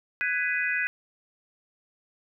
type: chord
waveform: sine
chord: G# minor seventh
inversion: third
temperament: just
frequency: 1495.1 / 1661.2 / 1993.5 / 2492 Hz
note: F#6 / G#6 / B6 / D#7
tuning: +18 / 0 / +16 / +2 cents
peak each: -30 dBFS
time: 0.21-0.87 s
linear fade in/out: 0 ms
effects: none